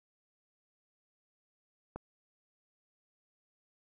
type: click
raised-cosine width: 1 ms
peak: -26 dBFS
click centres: 1.96 s
effects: none